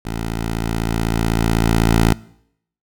10% pulse tone with level ramp, 56 Hz, A1, 31 cents sharp, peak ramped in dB -15 to -3 dBFS, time 0.05-2.13 s, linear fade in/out 5 ms, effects noise-tail reverb RT60 0.7 s tail -22 dB re dry

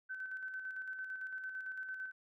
sine tone with tremolo, 1528 Hz, G6, 45 cents flat, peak -39 dBFS, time 0.09-2.12 s, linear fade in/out 20 ms, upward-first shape square, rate 8.9 Hz, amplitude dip 40%, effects none

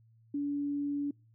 sine tone, 286.5 Hz, D4, 43 cents flat, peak -30 dBFS, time 0.34-1.11 s, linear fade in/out 5 ms, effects noise-tail reverb RT60 0.3 s tail -26 dB re dry + added 113 Hz sine -60 dBFS peak until 1.34 s

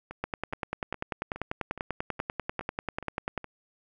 two click trains, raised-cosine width 0.5 ms, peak -15 / -24 dBFS, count 33 / 9, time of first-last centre 0.24-3.377 / 0.11-3.443 s, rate 10.2 / 2.4 Hz, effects none

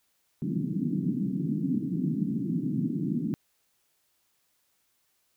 pink band-pass noise, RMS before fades -29 dBFS, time 0.42-3.34 s, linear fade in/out 0 ms, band 150 to 300 Hz, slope 48 dB/octave, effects white hiss -72 dBFS RMS until 5.36 s

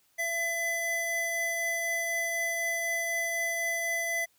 square tone pair together, 671 / 2009 Hz, E5 / B6, +31 / +29 cents, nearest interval octave + perfect fifth, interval 1898 cents, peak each -36 / -30 dBFS, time 0.18-4.26 s, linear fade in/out 20 ms, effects white hiss -68 dBFS RMS until 4.38 s

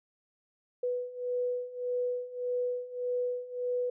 sine beating tone pair, 492.8 / 494.5 Hz, B4 / B4, -4 / +2 cents, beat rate 1.7 Hz, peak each -35 / -32 dBFS, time 0.83-3.9 s, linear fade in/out 5 ms, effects none

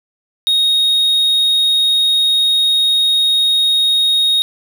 triangle tone, 3738 Hz, A#7, 4 cents sharp, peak -9 dBFS, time 0.47-4.42 s, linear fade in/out 0 ms, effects none

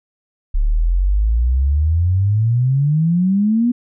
sine exponential sweep, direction up, 34.41 to 246.9 Hz, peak -12 dBFS, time 0.54-3.72 s, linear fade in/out 10 ms, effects none

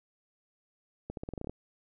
accelerating click train, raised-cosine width 2 ms, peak -24 dBFS, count 10, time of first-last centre 1.1-1.496 s, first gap 72 ms, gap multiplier 0.87, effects none

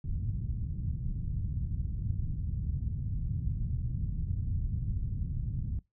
white low-pass noise, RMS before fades -33 dBFS, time 0.04-5.79 s, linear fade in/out 2 ms, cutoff 130 Hz, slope 24 dB/octave, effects noise-tail reverb RT60 0.2 s tail -22 dB re dry

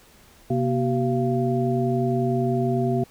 sine tone cluster, 129.3 / 240.3 / 379.8 / 686 Hz, C3 / B3 / F#4 / F5, -20 / -47 / +45 / -31 cents, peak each -24 / -25 / -25 / -28 dBFS, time 0.5-3.04 s, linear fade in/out 5 ms, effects pink hiss -53 dBFS RMS until 3.1 s

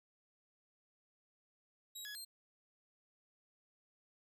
20% pulse tone with pitch steps, 3839 / 1682 / 4181 Hz, B7 / G#6 / C8, -50 / +22 / -2 cents, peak -40 dBFS, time 1.95-2.25 s, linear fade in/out 10 ms, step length 100 ms, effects none

